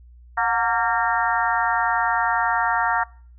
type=harmonic tone with a mistuned harmonic; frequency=230 Hz; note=A#3; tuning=23 cents flat; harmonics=3 / 4 / 5 / 6 / 7 / 8; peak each=-25 / -23 / -27 / -24 / -29 / -27 dBFS; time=0.37-3.04 s; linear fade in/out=10 ms; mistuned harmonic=3; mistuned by=+78 cents; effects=noise-tail reverb RT60 0.5 s tail -25 dB re dry + added 60 Hz sine -44 dBFS peak until 3.38 s